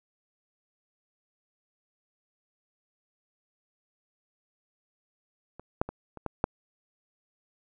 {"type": "clicks", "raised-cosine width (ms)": 1, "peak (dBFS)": [-29, -10, -22, -28, -17, -9], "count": 6, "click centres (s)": [5.596, 5.815, 5.89, 6.173, 6.263, 6.441], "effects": []}